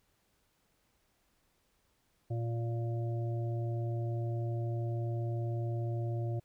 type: harmonic tone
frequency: 116.54 Hz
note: A#2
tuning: in tune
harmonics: 1 / 3 / 5 / 6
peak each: -32 / -42 / -46 / -48 dBFS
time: 2.3-6.4 s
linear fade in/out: 10 ms
effects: pink hiss -74 dBFS RMS until 6.44 s